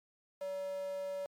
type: tone with high-pass filter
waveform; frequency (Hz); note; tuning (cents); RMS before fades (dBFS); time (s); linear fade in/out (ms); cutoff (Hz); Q
square; 190; F#3; +46; -39; 0.41-1.26; 0; 590; 9.5
effects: MP3 96 kbps